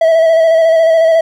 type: tone with vibrato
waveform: triangle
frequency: 652 Hz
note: E5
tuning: 19 cents flat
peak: -4 dBFS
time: 0.01-1.21 s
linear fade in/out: 5 ms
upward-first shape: square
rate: 14 Hz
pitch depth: 24 cents each way
effects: none